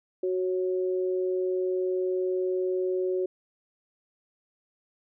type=tone pair together; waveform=sine; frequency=370 / 549.7 Hz; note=F#4 / C#5; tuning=0 / -15 cents; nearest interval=perfect fifth; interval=685 cents; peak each=-25 / -34 dBFS; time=0.23-3.26 s; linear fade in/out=5 ms; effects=none